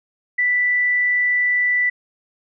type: tone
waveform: sine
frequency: 1975.5 Hz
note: B6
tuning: in tune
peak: -15 dBFS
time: 0.38-1.9 s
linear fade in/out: 10 ms
effects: none